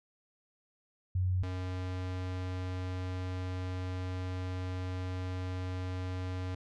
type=tone pair in turn; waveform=sine / square; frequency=91.9 / 91.9 Hz; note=F#2 / F#2; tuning=-11 / -11 cents; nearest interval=unison; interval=0 cents; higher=neither; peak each=-27 / -35 dBFS; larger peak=first; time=1.15-1.43 / 1.43-6.55 s; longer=second; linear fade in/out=5 ms; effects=low-pass 5000 Hz 12 dB/octave